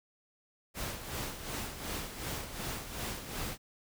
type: noise with tremolo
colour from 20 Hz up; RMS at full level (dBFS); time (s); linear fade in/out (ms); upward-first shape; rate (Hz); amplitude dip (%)
pink; -37; 0.74-3.58; 50; sine; 2.7; 60
effects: none